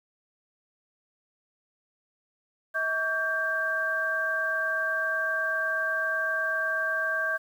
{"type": "tone cluster", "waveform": "sine", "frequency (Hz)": [641, 1137, 1582], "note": ["E5", "C#6", "G6"], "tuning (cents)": [-49, 44, 15], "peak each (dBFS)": [-33, -35, -26], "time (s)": [2.74, 7.38], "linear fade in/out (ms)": 20, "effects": ["9-bit"]}